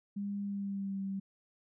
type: tone with pitch glide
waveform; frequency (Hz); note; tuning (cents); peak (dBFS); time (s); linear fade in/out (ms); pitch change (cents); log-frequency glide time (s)
sine; 201.5 to 194.64; G3 to G3; +48 to -12; -34; 0.16-1.2; 10; -60; 0.43-1
effects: none